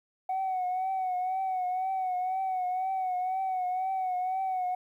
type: tone with vibrato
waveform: sine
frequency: 746 Hz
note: F#5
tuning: 14 cents sharp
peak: -26 dBFS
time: 0.29-4.75 s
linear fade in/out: 5 ms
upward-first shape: triangle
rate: 2 Hz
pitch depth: 57 cents each way
effects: tanh soft clip ceiling -25 dBFS + 11-bit